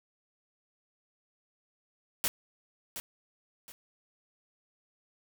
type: noise with echo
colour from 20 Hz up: white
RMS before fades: -29 dBFS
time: 2.24-2.28 s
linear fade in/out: 0 ms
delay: 720 ms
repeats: 2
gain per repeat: -10 dB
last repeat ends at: 3.72 s
effects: none

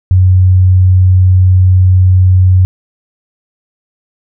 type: tone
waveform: sine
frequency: 92.4 Hz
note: F#2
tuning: 2 cents flat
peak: -3 dBFS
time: 0.11-2.65 s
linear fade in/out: 0 ms
effects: none

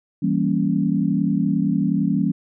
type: chord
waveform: sine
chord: E diminished seventh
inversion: none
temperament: equal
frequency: 164.81 / 196 / 233.1 / 277.2 Hz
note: E3 / G3 / Bb3 / Db4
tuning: 0 / 0 / 0 / 0 cents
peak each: -23 / -21 / -24 / -23 dBFS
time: 0.22-2.32 s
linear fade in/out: 10 ms
effects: none

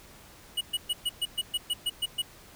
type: tone bursts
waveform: square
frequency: 2918 Hz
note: F#7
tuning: 25 cents flat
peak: -26 dBFS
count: 11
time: 0.57-2.221 s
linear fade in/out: 10 ms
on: 41 ms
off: 120 ms
effects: pink hiss -52 dBFS RMS until 2.55 s

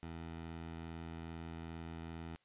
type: tone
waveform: 15% pulse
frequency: 82.41 Hz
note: E2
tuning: in tune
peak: -38 dBFS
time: 0.03-2.36 s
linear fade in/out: 0 ms
effects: white hiss -75 dBFS RMS until 2.44 s + resampled to 8000 Hz

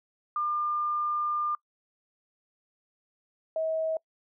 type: tone pair in turn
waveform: sine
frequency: 1200 / 640.3 Hz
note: D6 / D#5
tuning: +37 / +49 cents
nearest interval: major seventh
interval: 1088 cents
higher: first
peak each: -26 dBFS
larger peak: neither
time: 0.36-1.55 / 3.56-3.97 s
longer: first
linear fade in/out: 2 ms
effects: noise-tail reverb RT60 0.1 s tail -25 dB re dry

